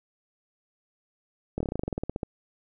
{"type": "slowing click train", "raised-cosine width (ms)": 2, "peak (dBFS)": -16, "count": 16, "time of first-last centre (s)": [1.58, 2.232], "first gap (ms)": 24, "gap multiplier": 1.08, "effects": []}